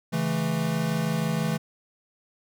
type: chord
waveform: square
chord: A major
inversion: first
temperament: equal with one note detuned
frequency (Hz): 138.59 / 164.81 / 217.6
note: C#3 / E3 / A3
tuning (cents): 0 / 0 / -19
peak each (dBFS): -32 / -27 / -30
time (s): 0.12-1.58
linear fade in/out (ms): 20
effects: none